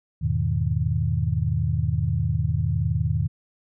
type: chord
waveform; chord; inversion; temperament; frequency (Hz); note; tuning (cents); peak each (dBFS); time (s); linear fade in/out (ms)
sine; E major seventh; none; equal; 82.41 / 103.83 / 123.47 / 155.56; E2 / G#2 / B2 / D#3; 0 / 0 / 0 / 0; -26; 0.21-3.28; 20
effects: none